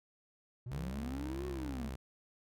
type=linear two-way sweep; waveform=triangle; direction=up then down; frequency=115.3 to 370 to 208 Hz; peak=-38 dBFS; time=0.66-1.89 s; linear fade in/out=5 ms; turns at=1.47 s
type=tone with pitch glide; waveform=sawtooth; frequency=66.8 to 65.27 Hz; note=C2 to C2; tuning=+36 to -4 cents; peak=-36 dBFS; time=0.71-1.96 s; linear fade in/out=10 ms; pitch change=-40 cents; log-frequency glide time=1.39-1.81 s
effects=none